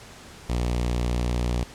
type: tone with notch filter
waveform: sawtooth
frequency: 60.2 Hz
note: B1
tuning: 44 cents flat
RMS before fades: -25 dBFS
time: 0.49-1.64 s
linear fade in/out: 10 ms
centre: 1500 Hz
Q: 1.9
effects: pink hiss -45 dBFS RMS until 1.74 s + low-pass 9000 Hz 12 dB/octave